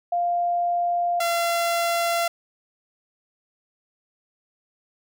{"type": "tone pair in turn", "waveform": ["sine", "sawtooth"], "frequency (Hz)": [698.5, 683.3], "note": ["F5", "F5"], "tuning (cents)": [0, -38], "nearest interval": "unison", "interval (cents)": 38, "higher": "first", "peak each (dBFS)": [-20, -17], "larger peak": "second", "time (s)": [[0.12, 1.2], [1.2, 2.28]], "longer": "neither", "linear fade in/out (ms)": 5, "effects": []}